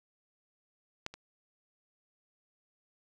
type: clicks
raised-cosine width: 0.2 ms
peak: -18 / -29 dBFS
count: 2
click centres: 1.064 / 1.14 s
effects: none